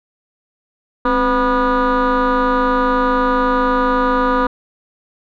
sine tone with frequency modulation, 740 Hz, F#5, in tune, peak -10 dBFS, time 1.05-4.47 s, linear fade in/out 5 ms, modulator 238 Hz, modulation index 2.6, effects tanh soft clip ceiling -11 dBFS

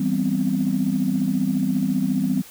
sine chord, C major seventh, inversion first, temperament equal, 164.81 / 196 / 246.9 / 261.6 Hz, E3 / G3 / B3 / C4, 0 / 0 / 0 / 0 cents, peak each -27 / -22 / -25 / -23 dBFS, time 0-2.42 s, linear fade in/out 5 ms, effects tanh soft clip ceiling -10 dBFS + white hiss -44 dBFS RMS until 2.5 s

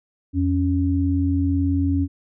sine tone pair together, 86.31 / 277.2 Hz, F2 / C#4, -20 / 0 cents, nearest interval octave + minor sixth, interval 2020 cents, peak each -20 dBFS, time 0.33-2.08 s, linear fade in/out 50 ms, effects none

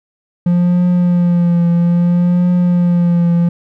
triangle tone with vibrato, 174.61 Hz, F3, in tune, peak -7 dBFS, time 0.46-3.49 s, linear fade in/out 5 ms, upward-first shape triangle, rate 0.61 Hz, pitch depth 37 cents each way, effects none

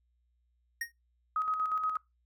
square tone with exponential decay, 1864.7 Hz, A#6, in tune, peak -30 dBFS, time 0.81-0.92 s, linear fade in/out 5 ms, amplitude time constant 22 ms
sine tone with tremolo, 1264 Hz, D#6, 27 cents sharp, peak -27 dBFS, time 1.36-1.97 s, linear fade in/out 2 ms, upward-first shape square, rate 8.4 Hz, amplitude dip 45%
effects noise-tail reverb RT60 0.2 s tail -23 dB re dry + added 60 Hz sine -70 dBFS peak until 2.25 s

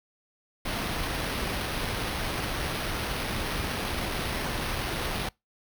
pink noise with sample-and-hold, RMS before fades -31 dBFS, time 0.65-5.29 s, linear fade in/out 5 ms, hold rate 7350 Hz, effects noise-tail reverb RT60 0.2 s tail -25 dB re dry

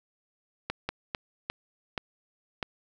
slowing click train, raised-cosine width 0.3 ms, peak -14 dBFS, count 6, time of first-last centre 0.7-2.628 s, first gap 190 ms, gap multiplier 1.36, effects none

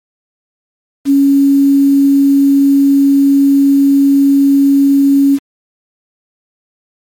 sine tone with quantisation, 278 Hz, C#4, 5 cents sharp, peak -5 dBFS, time 1.05-5.39 s, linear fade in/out 50 ms, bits 5, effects MP3 64 kbps

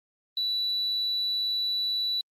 sine tone, 3951 Hz, B7, in tune, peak -24 dBFS, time 0.37-2.21 s, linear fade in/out 2 ms, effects tanh soft clip ceiling -22 dBFS + Opus 24 kbps

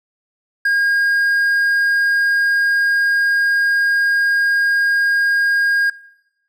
triangle tone, 1624 Hz, G#6, 39 cents flat, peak -11 dBFS, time 0.65-5.9 s, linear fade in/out 5 ms, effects noise-tail reverb RT60 0.9 s tail -22 dB re dry

